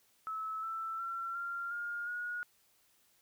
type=tone with pitch steps; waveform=sine; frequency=1300 / 1328.1 / 1356.8 / 1386.1 / 1416 / 1446.6 Hz; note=E6 / E6 / E6 / F6 / F6 / F#6; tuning=-24 / +13 / +50 / -13 / +23 / -39 cents; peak=-36 dBFS; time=0.27-2.43 s; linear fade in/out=0 ms; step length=360 ms; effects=white hiss -70 dBFS RMS until 3.21 s